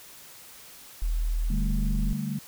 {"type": "tone", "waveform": "sine", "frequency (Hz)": 40.06, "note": "E1", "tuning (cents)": -49, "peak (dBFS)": -23, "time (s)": [1.02, 2.13], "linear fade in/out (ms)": 0}
{"type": "chord", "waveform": "sine", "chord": "D suspended fourth", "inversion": "none", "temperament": "just", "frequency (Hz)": [146.83, 195.78, 220.2], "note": ["D3", "G3", "A3"], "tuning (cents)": [0, -2, 2], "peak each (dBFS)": -32, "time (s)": [1.5, 2.39], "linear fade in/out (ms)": 5}
{"effects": ["tanh soft clip ceiling -15 dBFS", "white hiss -48 dBFS RMS until 2.47 s"]}